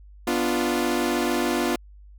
sawtooth chord, B diminished, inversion none, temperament equal, 246.9 / 293.7 / 349.2 Hz, B3 / D4 / F4, 0 / 0 / 0 cents, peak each -22 / -24 / -21 dBFS, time 0.27-1.76 s, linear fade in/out 5 ms, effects added 50 Hz sine -44 dBFS peak until 2.18 s

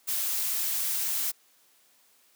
blue noise, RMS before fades -29 dBFS, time 0.07-1.32 s, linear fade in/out 20 ms, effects white hiss -63 dBFS RMS until 2.35 s + high-pass 200 Hz 12 dB/octave

